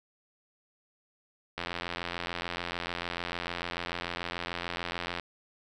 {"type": "click train", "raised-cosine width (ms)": 0.3, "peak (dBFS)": -17, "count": 315, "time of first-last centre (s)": [1.58, 5.198], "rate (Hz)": 86.8, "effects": []}